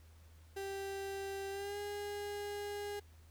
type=tone with pitch glide; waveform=35% pulse; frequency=392 to 409.6 Hz; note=G4 to G#4; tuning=0 to -24 cents; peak=-38 dBFS; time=0.56-3 s; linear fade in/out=10 ms; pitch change=+76 cents; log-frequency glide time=1.5-1.78 s; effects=added 80 Hz sine -57 dBFS peak until 3.3 s + pink hiss -68 dBFS RMS until 3.3 s